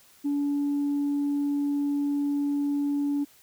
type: tone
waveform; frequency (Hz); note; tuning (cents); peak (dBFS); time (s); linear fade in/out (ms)
sine; 286.3; D4; -44; -22; 0.24-3.25; 20
effects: tanh soft clip ceiling -21 dBFS + white hiss -57 dBFS RMS until 3.42 s